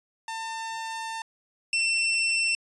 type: tone pair in turn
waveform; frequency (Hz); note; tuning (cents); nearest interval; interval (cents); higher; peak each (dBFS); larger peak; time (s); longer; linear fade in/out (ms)
sawtooth; 899 / 2694; A5 / E7; +37 / +37; octave + perfect fifth; 1900; second; -28 / -19; second; 0.28-1.22 / 1.73-2.55; first; 2
effects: resampled to 22050 Hz